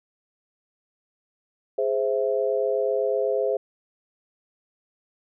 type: chord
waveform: sine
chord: Ab augmented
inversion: none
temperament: equal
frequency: 415.3 / 523.3 / 659.3 Hz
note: Ab4 / C5 / E5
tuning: 0 / 0 / 0 cents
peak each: -25 / -24 / -28 dBFS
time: 1.78-3.57 s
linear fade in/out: 5 ms
effects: none